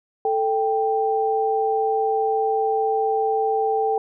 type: tone pair together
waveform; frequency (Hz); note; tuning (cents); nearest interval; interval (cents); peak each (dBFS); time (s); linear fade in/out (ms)
sine; 441 / 785.8; A4 / G5; +4 / +4; minor seventh; 1000; -21 / -21; 0.25-3.98; 2
effects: none